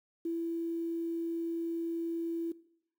sine tone with quantisation, 333.7 Hz, E4, 21 cents sharp, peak -31 dBFS, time 0.25-2.52 s, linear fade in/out 5 ms, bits 10, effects noise-tail reverb RT60 0.7 s tail -20 dB re dry

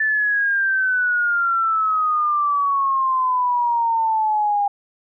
sine exponential sweep, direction down, 1760 to 806 Hz, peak -16 dBFS, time 0-4.68 s, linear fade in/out 5 ms, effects none

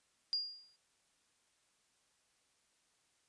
sine tone with exponential decay, 4822 Hz, D8, 45 cents sharp, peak -30 dBFS, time 0.33-0.76 s, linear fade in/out 0 ms, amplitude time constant 93 ms, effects white hiss -75 dBFS RMS until 3.28 s + resampled to 22050 Hz

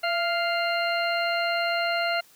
harmonic tone with a mistuned harmonic, 698.5 Hz, F5, in tune, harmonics 1 / 2 / 3 / 4 / 6, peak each -26 / -29 / -31 / -32 / -34 dBFS, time 0.03-2.21 s, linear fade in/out 10 ms, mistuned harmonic 1, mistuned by -48 cents, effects white hiss -56 dBFS RMS until 2.35 s

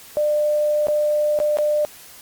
sine tone with dropouts, 598 Hz, D5, 31 cents sharp, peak -16 dBFS, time 0.17-1.85 s, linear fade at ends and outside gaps 0 ms, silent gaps 0.87-0.884 / 1.389-1.401 / 1.571-1.586 s, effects white hiss -43 dBFS RMS until 2.21 s + Opus 48 kbps

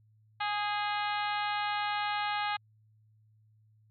harmonic tone with a mistuned harmonic, 415.3 Hz, G#4, in tune, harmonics 2 / 3 / 4 / 5 / 6 / 7 / 8 / 9 / 10, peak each -32 / -36 / -38 / -40 / -42 / -43 / -44 / -45 / -46 dBFS, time 0.4-2.57 s, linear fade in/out 10 ms, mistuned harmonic 4, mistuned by -23 cents, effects added 108 Hz sine -61 dBFS peak until 3.9 s + MP3 48 kbps

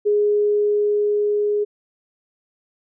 sine tone with level ramp, 415.3 Hz, G#4, in tune, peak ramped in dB -14 to -17 dBFS, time 0.05-1.65 s, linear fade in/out 20 ms, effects none

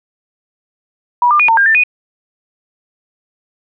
sine tone with pitch steps, 970 / 1197 / 2452 / 907 / 1605 / 1783 / 2477 Hz, B5 / D6 / D#7 / A#5 / G6 / A6 / D#7, -31 / +33 / -26 / -48 / +40 / +22 / -8 cents, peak -7 dBFS, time 1.22-1.836 s, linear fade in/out 2 ms, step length 88 ms, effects none

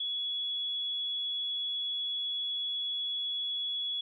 sine tone, 3377 Hz, G#7, 28 cents sharp, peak -31 dBFS, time 0-4.01 s, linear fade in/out 5 ms, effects none

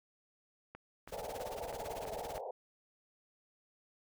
click train, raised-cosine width 0.5 ms, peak -33 dBFS, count 6, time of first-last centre 0.75-2.379 s, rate 3.07 Hz
pink noise with tremolo, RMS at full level -45 dBFS, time 1.07-2.41 s, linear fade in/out 50 ms, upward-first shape triangle, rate 18 Hz, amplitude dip 95%
pink band-pass noise, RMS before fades -43 dBFS, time 1.12-2.51 s, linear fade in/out 5 ms, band 420 to 900 Hz, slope 96 dB/octave
effects none

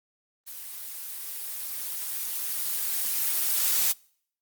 blue noise with level ramp, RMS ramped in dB -40 to -23 dBFS, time 0.46-3.93 s, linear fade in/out 20 ms, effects noise-tail reverb RT60 0.6 s tail -26 dB re dry + Opus 24 kbps

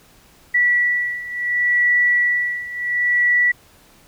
sine beating tone pair, 1950 / 1950.7 Hz, B6 / B6, -23 / -22 cents, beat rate 0.7 Hz, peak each -20 / -17 dBFS, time 0.54-3.52 s, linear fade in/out 10 ms, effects pink hiss -51 dBFS RMS until 4.07 s

